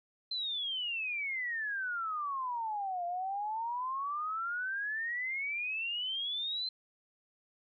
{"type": "exponential two-way sweep", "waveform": "sine", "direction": "down then up", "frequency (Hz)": [4126, 689, 4126], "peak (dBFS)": -33, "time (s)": [0.31, 6.69], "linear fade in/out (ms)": 5, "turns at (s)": 3.05, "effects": []}